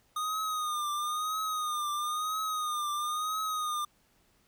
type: tone with vibrato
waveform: square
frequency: 1230 Hz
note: D#6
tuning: 20 cents flat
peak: -31 dBFS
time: 0.16-3.85 s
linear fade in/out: 5 ms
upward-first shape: triangle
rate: 1 Hz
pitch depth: 74 cents each way
effects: pink hiss -68 dBFS RMS until 4.47 s